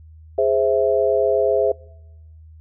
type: chord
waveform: sine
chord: Ab augmented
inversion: none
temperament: equal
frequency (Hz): 415.3 / 523.3 / 659.3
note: Ab4 / C5 / E5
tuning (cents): 0 / 0 / 0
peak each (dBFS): -19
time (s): 0.38-1.72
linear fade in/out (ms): 5
effects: noise-tail reverb RT60 1.0 s tail -26 dB re dry + added 79 Hz sine -41 dBFS peak until 2.6 s